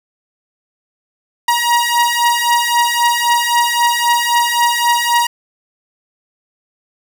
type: beating tone pair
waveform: sawtooth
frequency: 949 / 952.8 Hz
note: A#5 / A#5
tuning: +31 / +38 cents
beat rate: 3.8 Hz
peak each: -11 dBFS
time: 1.48-5.27 s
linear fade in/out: 5 ms
effects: none